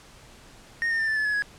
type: tone with pitch steps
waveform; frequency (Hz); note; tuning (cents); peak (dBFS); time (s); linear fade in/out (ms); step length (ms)
triangle; 1853 / 1821.2 / 1789.9 / 1759.1 / 1728.9 / 1699.2 / 1670; A#6 / A#6 / A6 / A6 / A6 / G#6 / G#6; -11 / -41 / +29 / -1 / -31 / +39 / +9; -21; 0.82-1.422; 0; 86
effects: pink hiss -50 dBFS RMS until 1.58 s + low-pass 9000 Hz 12 dB/octave